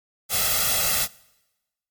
white noise with comb filter, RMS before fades -22 dBFS, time 0.29-1.08 s, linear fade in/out 50 ms, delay 1.5 ms, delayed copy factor +0.95, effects noise-tail reverb RT60 1.0 s tail -23 dB re dry + MP3 96 kbps

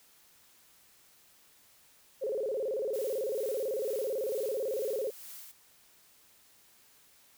sine tone with vibrato, 477.2 Hz, A#4, 41 cents sharp, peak -30 dBFS, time 2.21-5.11 s, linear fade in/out 20 ms, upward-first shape square, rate 18 Hz, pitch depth 190 cents each way
blue noise with tremolo, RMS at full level -46 dBFS, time 2.93-5.52 s, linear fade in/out 10 ms, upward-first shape sine, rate 2.2 Hz, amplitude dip 50%
effects white hiss -62 dBFS RMS until 7.37 s

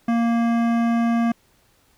sine tone with hard clipping, 232.7 Hz, A#3, 3 cents flat, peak -19 dBFS, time 0.08-1.32 s, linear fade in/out 5 ms, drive 15 dB, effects pink hiss -60 dBFS RMS until 1.97 s

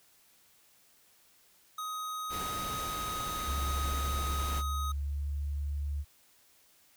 square tone, 1256 Hz, D#6, 16 cents sharp, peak -36 dBFS, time 1.78-4.92 s, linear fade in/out 5 ms
pink noise, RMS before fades -40 dBFS, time 2.29-4.63 s, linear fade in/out 50 ms
sine tone with pitch glide, 69.3 to 71.95 Hz, C#2 to D2, 0 to -35 cents, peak -31 dBFS, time 3.44-6.05 s, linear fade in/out 50 ms, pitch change +65 cents, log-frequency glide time 4.12-5.43 s
effects white hiss -64 dBFS RMS until 6.96 s

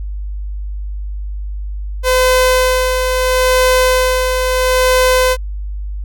sawtooth tone with tremolo, 510 Hz, C5, 44 cents flat, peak -5 dBFS, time 2.03-5.37 s, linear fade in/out 50 ms, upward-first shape sine, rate 0.75 Hz, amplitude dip 45%, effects added 50 Hz sine -20 dBFS peak until 6.04 s

